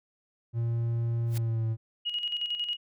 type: tone with pitch glide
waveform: triangle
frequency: 116.54 to 112.18 Hz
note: A#2 to A2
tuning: 0 to +34 cents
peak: -24 dBFS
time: 0.53-1.77 s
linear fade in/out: 50 ms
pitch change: -66 cents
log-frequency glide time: 1.28-1.65 s
type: noise with exponential growth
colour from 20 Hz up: white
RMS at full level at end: -36 dBFS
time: 1.26-1.38 s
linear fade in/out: 5 ms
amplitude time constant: 24 ms
type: tone with tremolo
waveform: sine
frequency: 2889 Hz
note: F#7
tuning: 42 cents flat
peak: -27 dBFS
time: 2.05-2.77 s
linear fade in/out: 20 ms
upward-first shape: square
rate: 11 Hz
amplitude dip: 55%
effects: none